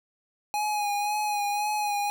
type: tone with vibrato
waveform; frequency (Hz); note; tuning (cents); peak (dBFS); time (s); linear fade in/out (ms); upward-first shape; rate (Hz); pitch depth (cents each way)
square; 830.6; G#5; 0; -26; 0.54-2.1; 0; sine; 1.9; 30
effects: none